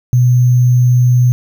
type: tone with sample-and-hold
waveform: sine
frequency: 123.47 Hz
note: B2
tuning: in tune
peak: -6 dBFS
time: 0.13-1.32 s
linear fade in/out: 0 ms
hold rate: 6300 Hz
effects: none